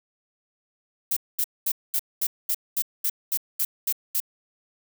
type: noise bursts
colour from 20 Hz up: violet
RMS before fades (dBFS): -24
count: 12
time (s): 1.11-4.202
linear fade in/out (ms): 5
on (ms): 56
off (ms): 220
effects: none